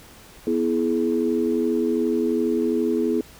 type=chord; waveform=sine; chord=E major; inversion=second; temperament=equal with one note detuned; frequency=246.9 / 329.6 / 421.6 Hz; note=B3 / E4 / G#4; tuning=0 / 0 / +26 cents; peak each=-23 dBFS; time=0.47-3.21 s; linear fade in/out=2 ms; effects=tanh soft clip ceiling -9 dBFS + pink hiss -47 dBFS RMS until 3.39 s